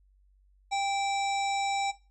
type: harmonic tone with a mistuned harmonic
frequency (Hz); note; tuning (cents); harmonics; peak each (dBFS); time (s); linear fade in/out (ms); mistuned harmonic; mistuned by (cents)
776; G5; -18; 1 / 3 / 5 / 7 / 9 / 10; -27 / -36 / -38 / -43 / -45 / -44; 0.71-1.92; 20; 1; +40
effects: noise-tail reverb RT60 0.3 s tail -17 dB re dry + added 48 Hz sine -60 dBFS peak until 2.1 s